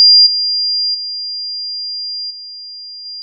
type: tone with level steps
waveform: sine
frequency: 4800 Hz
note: D8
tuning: 37 cents sharp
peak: -3 / -13 / -20 / -28 / -25 dBFS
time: 0-3.22 s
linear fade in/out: 0 ms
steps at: 0.26 / 0.94 / 2.3 / 3.05 s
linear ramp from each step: 10 ms
effects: none